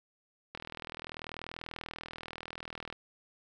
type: click train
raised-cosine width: 0.3 ms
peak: -24 dBFS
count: 97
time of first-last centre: 0.55-2.926 s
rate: 40.4 Hz
effects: none